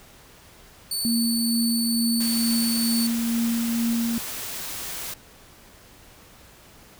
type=tone; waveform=20% pulse; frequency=4487 Hz; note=C#8; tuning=20 cents sharp; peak=-19 dBFS; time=0.91-3.07 s; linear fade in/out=5 ms
type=tone with tremolo; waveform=sine; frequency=232.1 Hz; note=A#3; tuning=7 cents flat; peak=-20 dBFS; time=1.05-4.18 s; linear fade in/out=0 ms; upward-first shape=triangle; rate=2.2 Hz; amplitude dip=30%
type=noise; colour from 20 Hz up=white; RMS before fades=-33 dBFS; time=2.2-5.14 s; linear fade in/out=5 ms
effects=pink hiss -50 dBFS RMS until 6.99 s